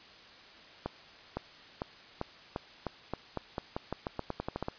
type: accelerating click train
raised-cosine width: 1 ms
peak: -19 dBFS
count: 19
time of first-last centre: 0.86-4.684 s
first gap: 510 ms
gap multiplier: 0.88
effects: white hiss -53 dBFS RMS until 4.78 s + resampled to 11025 Hz